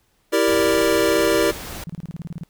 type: chord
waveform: square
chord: E half-diminished seventh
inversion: none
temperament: equal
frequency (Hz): 329.6 / 392 / 466.2 / 587.3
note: E4 / G4 / Bb4 / D5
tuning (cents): 0 / 0 / 0 / 0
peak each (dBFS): -22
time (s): 0.32-1.52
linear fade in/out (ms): 20
type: noise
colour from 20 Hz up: pink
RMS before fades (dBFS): -33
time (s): 0.47-1.84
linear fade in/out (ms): 5
type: tone bursts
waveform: sine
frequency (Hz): 165.7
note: E3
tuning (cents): +9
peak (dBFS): -27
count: 11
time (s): 1.87-2.435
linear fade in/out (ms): 0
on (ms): 25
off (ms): 29
effects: pink hiss -64 dBFS RMS until 2.49 s